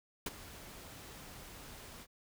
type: noise with ADSR envelope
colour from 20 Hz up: pink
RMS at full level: -35 dBFS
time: 0.26-2.07 s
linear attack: 5 ms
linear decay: 26 ms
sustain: -16 dB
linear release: 48 ms
effects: none